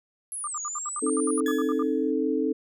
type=linear two-way sweep; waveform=sine; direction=down then up; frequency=11175 to 6645 to 9830 Hz; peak=-31 dBFS; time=0.32-1.4 s; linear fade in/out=0 ms; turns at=0.61 s
type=tone bursts; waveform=sine; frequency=1200 Hz; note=D6; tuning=37 cents sharp; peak=-30 dBFS; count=14; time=0.44-1.826 s; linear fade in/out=2 ms; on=34 ms; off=70 ms
type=chord; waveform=sine; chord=A diminished; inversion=first; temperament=equal with one note detuned; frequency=266.2 / 311.1 / 440 Hz; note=C4 / Eb4 / A4; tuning=+30 / 0 / 0 cents; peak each=-27 dBFS; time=1.02-2.53 s; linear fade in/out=10 ms
type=tone with exponential decay; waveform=35% pulse; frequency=1699 Hz; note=G#6; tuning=39 cents sharp; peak=-28 dBFS; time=1.46-2.11 s; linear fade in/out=2 ms; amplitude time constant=140 ms
effects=none